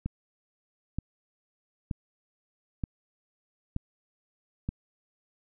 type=click train; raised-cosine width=5 ms; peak=-18 dBFS; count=6; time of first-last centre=0.06-4.69 s; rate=1.08 Hz; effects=none